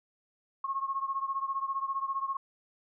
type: beating tone pair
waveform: sine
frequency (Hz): 1083 / 1098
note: C#6 / C#6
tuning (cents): -41 / -17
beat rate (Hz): 15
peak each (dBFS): -32 / -35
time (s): 0.64-2.37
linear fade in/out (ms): 5
effects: none

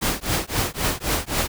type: noise with tremolo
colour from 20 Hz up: pink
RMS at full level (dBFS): -20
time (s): 0.01-1.48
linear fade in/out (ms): 20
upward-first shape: triangle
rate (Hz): 3.8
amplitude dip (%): 100
effects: none

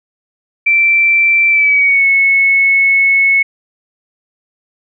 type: tone with pitch glide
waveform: sine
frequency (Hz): 2342 to 2198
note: D7 to C#7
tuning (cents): -5 to -15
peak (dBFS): -7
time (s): 0.66-3.43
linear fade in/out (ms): 10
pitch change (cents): -110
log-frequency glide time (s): 1.49-2.06
effects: none

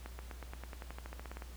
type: accelerating click train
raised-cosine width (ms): 0.5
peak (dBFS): -30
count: 17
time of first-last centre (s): 0.06-1.422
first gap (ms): 130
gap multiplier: 0.94
effects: added 60 Hz sine -46 dBFS peak until 1.56 s + pink hiss -57 dBFS RMS until 1.56 s

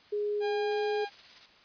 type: tone with pitch glide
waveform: sine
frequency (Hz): 415.3 to 420.9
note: G#4 to G#4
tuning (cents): 0 to +23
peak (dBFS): -28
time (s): 0.12-1.05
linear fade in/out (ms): 10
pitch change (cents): +23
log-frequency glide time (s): 0.44-0.8
type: tone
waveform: sawtooth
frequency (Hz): 810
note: G#5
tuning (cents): -43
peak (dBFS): -30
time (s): 0.4-1.1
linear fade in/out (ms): 50
type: noise with tremolo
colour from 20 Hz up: blue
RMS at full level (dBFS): -43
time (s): 0.71-1.46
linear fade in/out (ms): 0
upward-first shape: triangle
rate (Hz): 17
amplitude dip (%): 55
effects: white hiss -58 dBFS RMS until 1.64 s + resampled to 11025 Hz

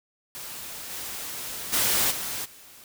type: noise with level steps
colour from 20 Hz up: white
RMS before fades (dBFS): -38 / -35 / -23 / -32 / -49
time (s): 0.35-2.84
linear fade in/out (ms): 0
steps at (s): 0.9 / 1.72 / 2.1 / 2.44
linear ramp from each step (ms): 20
effects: none

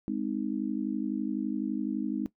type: chord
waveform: sine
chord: Ab major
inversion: none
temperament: just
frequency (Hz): 207.7 / 259.6 / 311.5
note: Ab3 / C4 / Eb4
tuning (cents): 0 / -13 / +2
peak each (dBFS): -33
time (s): 0.08-2.26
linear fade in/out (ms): 0
effects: noise-tail reverb RT60 0.1 s tail -17 dB re dry

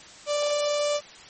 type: tone with notch filter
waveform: sawtooth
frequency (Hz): 587.3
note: D5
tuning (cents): 0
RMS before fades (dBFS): -25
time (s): 0.26-1.01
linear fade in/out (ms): 50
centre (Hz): 1600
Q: 1
effects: white hiss -46 dBFS RMS until 1.29 s + MP3 32 kbps

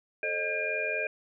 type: tone cluster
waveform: sine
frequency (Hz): 439.4 / 532 / 616 / 1605 / 2415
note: A4 / C5 / D#5 / G6 / D7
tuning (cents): -2 / +29 / -17 / +40 / +48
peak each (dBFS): -37 / -39 / -35 / -35 / -31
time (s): 0.23-1.07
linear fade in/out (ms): 2
effects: none

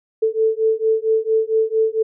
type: beating tone pair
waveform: sine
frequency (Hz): 440 / 444.4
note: A4 / A4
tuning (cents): 0 / +17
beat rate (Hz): 4.4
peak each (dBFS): -18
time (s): 0.22-2.03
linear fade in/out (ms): 10
effects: none

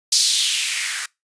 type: noise with band-pass filter sweep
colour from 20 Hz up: violet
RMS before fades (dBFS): -20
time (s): 0.12-1.06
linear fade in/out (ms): 5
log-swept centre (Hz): 4900 to 1500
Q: 3
effects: noise-tail reverb RT60 0.2 s tail -24 dB re dry + resampled to 22050 Hz

